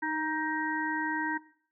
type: harmonic tone with a mistuned harmonic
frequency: 313.5 Hz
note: D#4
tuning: 13 cents sharp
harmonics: 1 / 3 / 5 / 6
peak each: -35 / -33 / -35 / -36 dBFS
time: 0.02-1.38 s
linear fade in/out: 10 ms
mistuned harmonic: 1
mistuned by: -15 cents
effects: noise-tail reverb RT60 0.5 s tail -17 dB re dry